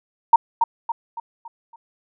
sine tone with echo, 926 Hz, A#5, 12 cents flat, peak -6 dBFS, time 0.33-0.36 s, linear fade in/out 5 ms, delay 280 ms, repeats 5, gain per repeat -7 dB, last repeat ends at 1.76 s, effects none

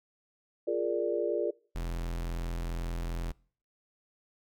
sine chord, Bb dominant seventh, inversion second, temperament equal, 349.2 / 415.3 / 466.2 / 587.3 Hz, F4 / Ab4 / Bb4 / D5, 0 / 0 / 0 / 0 cents, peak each -33 dBFS, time 0.67-1.51 s, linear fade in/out 10 ms
45% pulse tone, 42.43 Hz, F1, 49 cents flat, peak -32 dBFS, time 1.75-3.32 s, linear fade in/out 10 ms
effects noise-tail reverb RT60 0.5 s tail -25 dB re dry

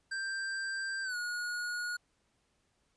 square tone with pitch glide, 1577 to 1446.1 Hz, G6 to F#6, +10 to -40 cents, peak -35 dBFS, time 0.11-1.97 s, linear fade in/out 10 ms, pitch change -150 cents, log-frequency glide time 1.03-1.16 s, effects pink hiss -75 dBFS RMS until 2.96 s + resampled to 22050 Hz

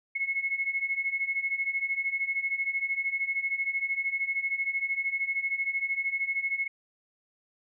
sine beating tone pair, 2175 / 2188 Hz, C#7 / C#7, -33 / -23 cents, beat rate 13 Hz, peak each -32 / -29 dBFS, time 0.15-6.68 s, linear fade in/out 10 ms, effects none

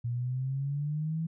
sine exponential sweep, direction up, 117.8 to 164.81 Hz, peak -29 dBFS, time 0.04-1.27 s, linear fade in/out 10 ms, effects none

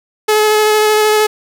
sawtooth tone with vibrato, 427.2 Hz, G#4, 49 cents sharp, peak -5 dBFS, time 0.28-1.27 s, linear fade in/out 10 ms, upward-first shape square, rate 13 Hz, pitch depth 10 cents each way, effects none

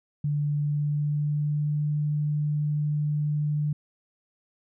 sine tone with pitch glide, 146.83 to 148.97 Hz, D3 to D3, 0 to +25 cents, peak -23 dBFS, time 0.24-3.73 s, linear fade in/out 5 ms, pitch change +25 cents, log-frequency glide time 0.59-1.85 s, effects none

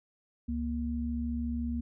sine tone pair together, 70.24 / 236.4 Hz, C#2 / A#3, +23 / +24 cents, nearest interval octave + major sixth, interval 2101 cents, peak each -34 / -32 dBFS, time 0.48-1.81 s, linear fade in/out 10 ms, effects none

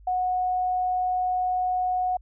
sine tone with vibrato, 733 Hz, F#5, 16 cents flat, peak -22 dBFS, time 0.07-2.17 s, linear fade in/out 5 ms, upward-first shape sine, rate 20 Hz, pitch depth 9 cents each way, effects added 50 Hz sine -47 dBFS peak until 2.21 s

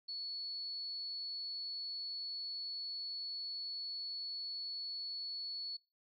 sine tone, 4409 Hz, C#8, 10 cents flat, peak -40 dBFS, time 0.08-5.77 s, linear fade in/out 10 ms, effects noise-tail reverb RT60 0.3 s tail -24 dB re dry

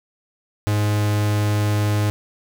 45% pulse tone, 104.5 Hz, G#2, 11 cents sharp, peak -17 dBFS, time 0.67-2.1 s, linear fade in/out 0 ms, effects none

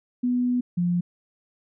sine tone pair in turn, 246.9 / 175.49 Hz, B3 / F3, 0 / +9 cents, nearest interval tritone, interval 591 cents, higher first, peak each -20 / -20 dBFS, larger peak neither, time 0.23-0.61 / 0.77-1.01 s, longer first, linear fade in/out 10 ms, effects none

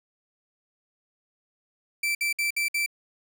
40% pulse tone bursts, 2335 Hz, D7, 11 cents flat, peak -23 dBFS, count 5, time 2.03-2.862 s, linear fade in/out 5 ms, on 120 ms, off 58 ms, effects none

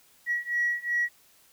sine beating tone pair, 1918 / 1920.7 Hz, A#6 / B6, +49 / -49 cents, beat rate 2.7 Hz, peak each -28 / -27 dBFS, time 0.26-1.09 s, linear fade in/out 50 ms, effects tanh soft clip ceiling -18 dBFS + white hiss -60 dBFS RMS until 1.52 s

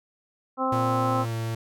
harmonic tone, 261.6 Hz, C4, in tune, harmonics 1 / 2 / 3 / 4 / 5, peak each -29 / -29 / -29 / -29 / -29 dBFS, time 0.57-1.26 s, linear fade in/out 50 ms
45% pulse tone with pitch glide, 116.54 to 113.62 Hz, A#2 to A#2, 0 to -44 cents, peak -27 dBFS, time 0.72-1.55 s, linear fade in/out 5 ms, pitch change -44 cents, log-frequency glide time 1.16-1.35 s
effects none

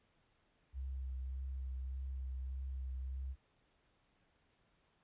sine tone with vibrato, 65.41 Hz, C2, in tune, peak -39 dBFS, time 0.73-3.36 s, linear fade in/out 50 ms, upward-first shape triangle, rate 1.7 Hz, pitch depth 27 cents each way, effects pink hiss -75 dBFS RMS until 5.03 s + resampled to 8000 Hz

